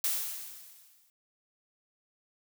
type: noise with exponential decay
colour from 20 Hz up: blue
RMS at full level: -28 dBFS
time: 0.04-1.1 s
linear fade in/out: 1 ms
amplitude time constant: 230 ms
effects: none